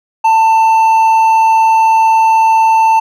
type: tone with hard clipping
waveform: triangle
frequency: 891 Hz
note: A5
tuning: 22 cents sharp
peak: -7 dBFS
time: 0.24-3 s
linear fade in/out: 10 ms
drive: 7 dB
effects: none